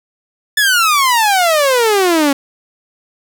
sawtooth exponential sweep, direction down, 1758 to 272.2 Hz, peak -6 dBFS, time 0.57-2.33 s, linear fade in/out 5 ms, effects none

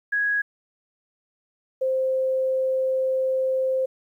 sine tone pair in turn, 1661.2 / 523.2 Hz, G#6 / C5, 0 / 0 cents, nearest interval octave + minor sixth, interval 2000 cents, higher first, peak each -20 dBFS, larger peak neither, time 0.12-0.42 / 1.81-3.86 s, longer second, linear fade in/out 10 ms, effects 10-bit

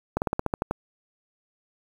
slowing click train, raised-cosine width 1 ms, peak -10 dBFS, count 9, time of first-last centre 0.17-0.71 s, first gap 49 ms, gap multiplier 1.09, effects 7-bit

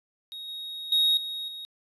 triangle tone with level steps, 3761 Hz, A#7, 15 cents sharp, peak -35 / -33 / -18 / -30 / -35 dBFS, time 0.32-1.65 s, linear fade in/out 0 ms, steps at 0.48 / 0.92 / 1.17 / 1.48 s, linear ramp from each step 2 ms, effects resampled to 32000 Hz

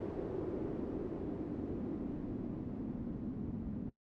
white noise with low-pass filter sweep, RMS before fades -40 dBFS, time 0-3.9 s, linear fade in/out 10 ms, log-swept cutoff 390 to 220 Hz, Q 2.9, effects noise-tail reverb RT60 0.1 s tail -17 dB re dry

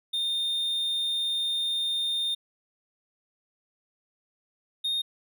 triangle tone pair in turn, 3639 / 3690 Hz, A#7 / A#7, -42 / -18 cents, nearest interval unison, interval 24 cents, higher second, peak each -24 dBFS, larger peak neither, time 0.13-2.35 / 4.84-5.02 s, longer first, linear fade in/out 10 ms, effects none

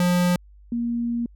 square / sine tone pair in turn, 177.6 / 236 Hz, F3 / A#3, +29 / +22 cents, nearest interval perfect fourth, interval 493 cents, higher second, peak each -18 / -22 dBFS, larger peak first, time 0-0.36 / 0.72-1.26 s, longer second, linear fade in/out 2 ms, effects added 50 Hz sine -46 dBFS peak until 1.35 s

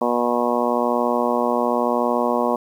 harmonic tone, 120.9 Hz, B2, 36 cents flat, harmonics 2 / 3 / 4 / 5 / 6 / 7 / 8 / 9, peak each -24 / -27 / -24 / -24 / -27 / -28 / -26 / -27 dBFS, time 0.01-2.56 s, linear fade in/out 5 ms, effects 8-bit

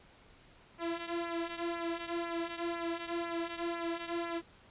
sawtooth tone with flanger, 338.5 Hz, E4, 46 cents sharp, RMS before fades -37 dBFS, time 0.78-4.42 s, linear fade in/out 50 ms, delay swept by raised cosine 0.25 to 3.15 ms, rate 2 Hz, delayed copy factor -0.7, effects pink hiss -60 dBFS RMS until 4.7 s + resampled to 8000 Hz

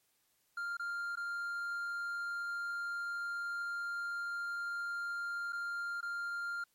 triangle tone with dropouts, 1396.9 Hz, F6, in tune, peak -34 dBFS, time 0.57-6.64 s, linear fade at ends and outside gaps 5 ms, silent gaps 0.77-0.795 / 1.156-1.171 / 5.524-5.529 / 6.009-6.027 s, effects white hiss -75 dBFS RMS until 6.74 s + MP3 64 kbps

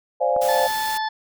sine chord, D half-diminished seventh, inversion third, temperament equal, 523.3 / 587.3 / 698.5 / 830.6 Hz, C5 / D5 / F5 / Ab5, 0 / 0 / 0 / 0 cents, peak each -21 / -23 / -23 / -25 dBFS, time 0.2-0.68 s, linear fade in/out 20 ms
click, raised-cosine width 1 ms, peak -19 dBFS, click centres 0.364 s
white noise, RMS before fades -32 dBFS, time 0.41-0.98 s, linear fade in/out 10 ms
harmonic tone, 872 Hz, A5, 16 cents flat, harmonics 1 / 2 / 4 / 5 / 6, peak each -23 / -29 / -35 / -37 / -39 dBFS, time 0.48-1.09 s, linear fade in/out 10 ms
effects none

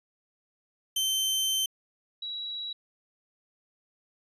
sawtooth / sine tone pair in turn, 3099 / 3892 Hz, G7 / B7, -21 / -26 cents, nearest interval major third, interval 395 cents, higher second, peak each -22 / -33 dBFS, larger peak first, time 0.96-1.66 / 2.22-2.73 s, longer first, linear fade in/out 5 ms, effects resampled to 32000 Hz

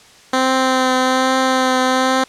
10% pulse tone with vibrato, 259.3 Hz, C4, 15 cents flat, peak -5 dBFS, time 0.33-2.24 s, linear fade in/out 5 ms, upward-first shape triangle, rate 1.2 Hz, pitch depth 18 cents each way, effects white hiss -45 dBFS RMS until 2.28 s + low-pass 7000 Hz 12 dB/octave

